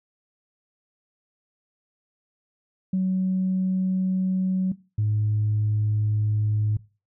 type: tone pair in turn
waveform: sine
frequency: 187 / 106.24 Hz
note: F#3 / G#2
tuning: +19 / +40 cents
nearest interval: minor seventh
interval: 979 cents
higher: first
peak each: -19 dBFS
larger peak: neither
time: 2.93-4.72 / 4.98-6.77 s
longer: neither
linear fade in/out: 5 ms
effects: noise-tail reverb RT60 0.3 s tail -19 dB re dry + tanh soft clip ceiling -16 dBFS